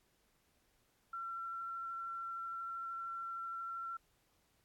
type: tone with vibrato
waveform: sine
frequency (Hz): 1356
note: E6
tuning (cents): +49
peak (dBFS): -40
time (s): 1.13-3.97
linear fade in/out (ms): 5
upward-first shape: triangle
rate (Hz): 13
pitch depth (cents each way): 11
effects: pink hiss -75 dBFS RMS until 4.64 s + AAC 64 kbps